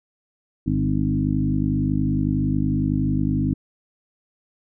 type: harmonic tone with a mistuned harmonic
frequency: 50.9 Hz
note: G#1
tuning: 34 cents flat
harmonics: 1 / 2 / 3 / 4 / 5 / 6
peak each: -28 / -26 / -24 / -28 / -24 / -27 dBFS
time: 0.66-3.54 s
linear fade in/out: 10 ms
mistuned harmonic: 5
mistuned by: +21 cents
effects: none